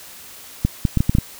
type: clicks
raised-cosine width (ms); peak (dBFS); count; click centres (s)
5; -3; 7; 0.65 / 0.852 / 0.973 / 1.005 / 1.095 / 1.151 / 1.185
effects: white hiss -40 dBFS RMS until 1.39 s